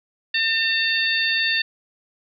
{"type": "harmonic tone", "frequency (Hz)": 903, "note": "A5", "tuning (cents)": 45, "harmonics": [2, 3, 4, 5], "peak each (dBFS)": [-22, -24, -25, -26], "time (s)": [0.34, 1.62], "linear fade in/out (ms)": 5, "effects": []}